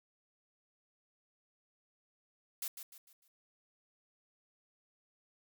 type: noise with echo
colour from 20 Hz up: blue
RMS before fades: -39 dBFS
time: 2.62-2.68 s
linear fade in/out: 2 ms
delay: 150 ms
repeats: 4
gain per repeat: -8 dB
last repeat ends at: 3.28 s
effects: none